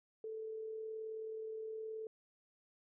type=tone with amplitude modulation; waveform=sine; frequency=440 Hz; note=A4; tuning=in tune; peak=-40 dBFS; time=0.24-2.07 s; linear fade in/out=2 ms; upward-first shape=sine; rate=39 Hz; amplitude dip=30%; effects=none